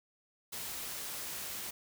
white noise, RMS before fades -41 dBFS, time 0.52-1.71 s, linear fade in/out 10 ms, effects none

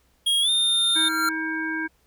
square tone with pitch glide, 3275 to 3634 Hz, G#7 to A#7, -25 to -45 cents, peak -19 dBFS, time 0.26-1.09 s, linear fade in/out 10 ms, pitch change +180 cents, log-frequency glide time 0.41-0.5 s
square tone with exponential growth, 1381 Hz, F6, 20 cents flat, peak -20 dBFS, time 0.37-1.29 s, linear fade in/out 2 ms, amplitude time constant 200 ms
harmonic tone, 318.9 Hz, D#4, 43 cents sharp, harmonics 1 / 3 / 5 / 7, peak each -29 / -37 / -27 / -37 dBFS, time 0.95-1.88 s, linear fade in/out 20 ms
effects added 62 Hz sine -65 dBFS peak until 2.06 s + pink hiss -65 dBFS RMS until 2.06 s

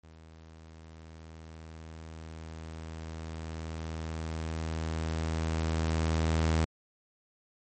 sawtooth tone with level ramp, 80.4 Hz, E2, 43 cents flat, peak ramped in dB -47 to -20 dBFS, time 0.03-6.65 s, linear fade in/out 10 ms, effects MP3 32 kbps

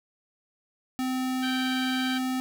square tone, 257.7 Hz, C4, 26 cents flat, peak -27 dBFS, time 0.99-2.4 s, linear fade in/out 0 ms
harmonic tone, 779 Hz, G5, 11 cents flat, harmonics 2 / 3 / 4 / 5 / 6, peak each -34 / -39 / -35 / -39 / -43 dBFS, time 1.42-2.19 s, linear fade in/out 20 ms
effects none

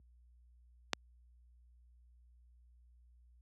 click, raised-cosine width 0.2 ms, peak -12 dBFS, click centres 0.933 s, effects added 60 Hz sine -45 dBFS peak until 3.41 s + high-pass 150 Hz 12 dB/octave

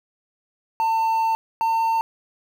triangle tone pair in turn, 897 / 903.8 Hz, A5 / A5, +33 / +46 cents, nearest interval unison, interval 13 cents, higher second, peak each -16 dBFS, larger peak neither, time 0.8-1.35 / 1.61-2.01 s, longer first, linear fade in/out 0 ms, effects 8-bit

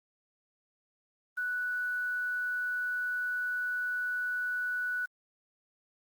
sine tone with quantisation, 1480 Hz, F#6, in tune, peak -30 dBFS, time 1.37-5.06 s, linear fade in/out 10 ms, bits 9, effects Opus 32 kbps

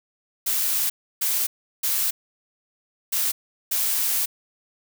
blue noise bursts at uneven times, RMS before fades -23 dBFS, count 5, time 0.46-0.9 / 1.21-1.47 / 1.83-2.11 / 3.12-3.32 / 3.71-4.26 s, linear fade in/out 10 ms, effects none

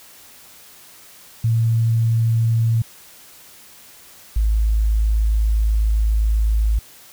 sine tone pair in turn, 114.1 / 53.85 Hz, A#2 / A1, -37 / -37 cents, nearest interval octave + minor second, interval 1300 cents, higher first, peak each -14 dBFS, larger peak neither, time 1.44-2.82 / 4.36-6.79 s, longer second, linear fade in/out 5 ms, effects white hiss -45 dBFS RMS until 7.12 s

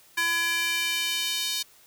square tone with high-pass filter sweep, 336.7 Hz, E4, 37 cents sharp, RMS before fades -27 dBFS, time 0.17-1.63 s, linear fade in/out 10 ms, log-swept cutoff 1600 to 3900 Hz, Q 2, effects white hiss -56 dBFS RMS until 1.86 s

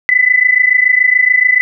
sine tone pair together, 1990 / 2017 Hz, B6 / B6, +13 / +36 cents, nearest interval unison, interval 23 cents, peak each -10 dBFS, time 0.09-1.61 s, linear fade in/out 0 ms, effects none

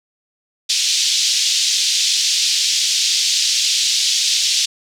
white band-pass noise, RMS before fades -17 dBFS, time 0.69-4.66 s, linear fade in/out 10 ms, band 3100 to 6100 Hz, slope 24 dB/octave, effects none

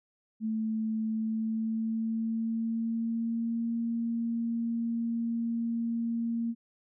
sine tone with pitch glide, 220 to 231.6 Hz, A3 to A#3, 0 to -11 cents, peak -28 dBFS, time 0.4-6.55 s, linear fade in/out 50 ms, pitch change +89 cents, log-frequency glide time 1.06-3.73 s, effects none

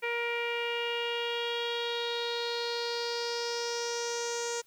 sawtooth tone with low-pass filter sweep, 471.9 Hz, A#4, 21 cents sharp, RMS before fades -33 dBFS, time 0.02-4.62 s, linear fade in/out 20 ms, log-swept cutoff 2300 to 6800 Hz, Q 5, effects white hiss -65 dBFS RMS until 4.66 s

